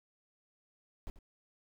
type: noise with echo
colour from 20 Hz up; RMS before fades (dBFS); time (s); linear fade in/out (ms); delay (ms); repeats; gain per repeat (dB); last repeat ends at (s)
brown; -40; 1.07-1.1; 0; 88; 1; -14; 1.188
effects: none